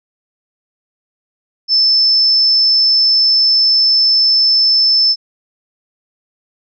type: tone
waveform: sine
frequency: 5274 Hz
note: E8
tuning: in tune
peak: -8 dBFS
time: 1.68-5.16 s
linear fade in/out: 50 ms
effects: none